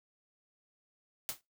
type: noise with exponential decay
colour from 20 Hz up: white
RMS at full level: -33 dBFS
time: 1.29-1.41 s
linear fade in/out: 0 ms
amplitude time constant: 24 ms
effects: noise-tail reverb RT60 0.2 s tail -20 dB re dry